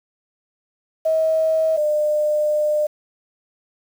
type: tone pair in turn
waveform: sine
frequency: 638 / 602.2 Hz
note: D#5 / D5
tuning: +43 / +43 cents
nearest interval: minor second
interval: 100 cents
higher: first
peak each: -15 / -16 dBFS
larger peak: first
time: 1.05-1.77 / 1.77-2.87 s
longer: second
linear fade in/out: 10 ms
effects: 7-bit